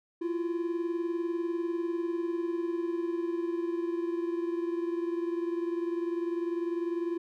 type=tone pair together; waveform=triangle; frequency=338.6 / 358.7 Hz; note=E4 / F4; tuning=+46 / +46 cents; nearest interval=minor second; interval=100 cents; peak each=-28 / -34 dBFS; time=0.21-7.18 s; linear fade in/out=10 ms; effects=none